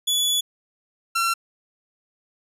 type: tone pair in turn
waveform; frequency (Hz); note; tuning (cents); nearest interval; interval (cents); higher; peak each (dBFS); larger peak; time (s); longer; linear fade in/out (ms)
sawtooth; 3422 / 1358; A7 / F6; -49 / -49; octave + major third; 1600; first; -16 / -16; neither; 0.07-0.41 / 1.15-1.34; first; 10
effects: resampled to 32000 Hz